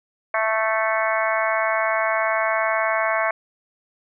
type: harmonic tone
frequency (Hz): 220.2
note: A3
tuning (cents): +2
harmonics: 3 / 4 / 5 / 6 / 7 / 8 / 9 / 10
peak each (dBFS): -23 / -29 / -25 / -31 / -28 / -29 / -31 / -28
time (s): 0.34-3.31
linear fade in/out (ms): 2
effects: none